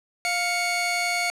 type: tone pair together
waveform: sawtooth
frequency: 702.6 / 2219 Hz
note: F5 / C#7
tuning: +10 / +1 cents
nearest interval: octave + minor sixth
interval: 1991 cents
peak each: -23 / -21 dBFS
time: 0.25-1.3 s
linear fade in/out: 0 ms
effects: low-pass 10000 Hz 12 dB/octave